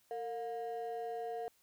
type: ring-modulated tone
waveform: triangle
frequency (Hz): 585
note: D5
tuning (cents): -7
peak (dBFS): -32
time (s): 0.11-1.48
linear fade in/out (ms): 0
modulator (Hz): 128
effects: tanh soft clip ceiling -30 dBFS + white hiss -71 dBFS RMS until 1.62 s